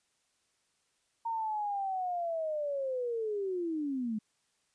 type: linear sweep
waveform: sine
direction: down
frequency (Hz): 925 to 208.1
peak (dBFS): -31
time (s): 1.25-4.19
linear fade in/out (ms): 10
effects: white hiss -75 dBFS RMS until 4.74 s + resampled to 22050 Hz